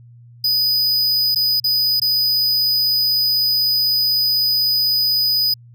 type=tone with dropouts; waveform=square; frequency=4978 Hz; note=D#8; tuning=in tune; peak=-15 dBFS; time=0.44-5.54 s; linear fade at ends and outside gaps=5 ms; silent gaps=1.348-1.358 / 1.6-1.641 / 1.999-2.017 s; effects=added 119 Hz sine -41 dBFS peak until 5.74 s